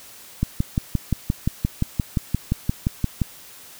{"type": "click train", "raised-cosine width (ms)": 5, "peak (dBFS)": -7, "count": 17, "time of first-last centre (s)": [0.43, 3.217], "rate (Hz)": 5.74, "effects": ["white hiss -44 dBFS RMS until 3.79 s"]}